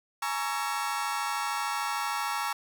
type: chord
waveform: 35% pulse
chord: A# half-diminished seventh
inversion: third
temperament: just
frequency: 839.1 / 932.3 / 1118.8 / 1342.6 Hz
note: G#5 / A#5 / C#6 / E6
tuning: +18 / 0 / +16 / +31 cents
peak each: -33 dBFS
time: 0.22-2.53 s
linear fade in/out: 5 ms
effects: none